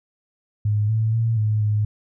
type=tone with pitch steps; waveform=sine; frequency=105 / 110.6 / 114 / 107.3 / 105.6 Hz; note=G#2 / A2 / A#2 / A2 / G#2; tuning=+19 / +9 / -38 / -43 / +29 cents; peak=-17 dBFS; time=0.65-1.85 s; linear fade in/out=5 ms; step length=240 ms; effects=none